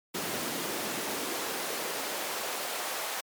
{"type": "noise with high-pass filter sweep", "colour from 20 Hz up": "pink", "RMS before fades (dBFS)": -34, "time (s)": [0.14, 3.21], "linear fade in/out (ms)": 10, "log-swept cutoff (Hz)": [220, 670], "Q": 1.1, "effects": ["MP3 96 kbps"]}